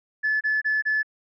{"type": "tone bursts", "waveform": "sine", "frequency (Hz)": 1729, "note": "A6", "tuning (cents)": -31, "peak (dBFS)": -19, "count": 4, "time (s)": [0.23, 1.031], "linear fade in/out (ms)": 20, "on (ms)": 180, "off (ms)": 27, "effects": ["tanh soft clip ceiling -16 dBFS"]}